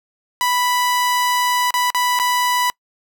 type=tone with dropouts; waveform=sawtooth; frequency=987.8 Hz; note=B5; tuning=in tune; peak=-12 dBFS; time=0.41-2.7 s; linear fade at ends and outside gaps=0 ms; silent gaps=1.706-1.74 / 1.903-1.947 / 2.19-2.198 s; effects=noise-tail reverb RT60 0.1 s tail -26 dB re dry